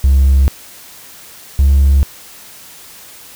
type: tone pair in turn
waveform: triangle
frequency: 67.7 / 69.12 Hz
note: C#2 / C#2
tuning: -40 / -4 cents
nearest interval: unison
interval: 36 cents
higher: second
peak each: -3 dBFS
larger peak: neither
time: 0.04-0.48 / 1.59-2.03 s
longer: neither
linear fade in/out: 0 ms
effects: tanh soft clip ceiling -2 dBFS + white hiss -37 dBFS RMS until 3.35 s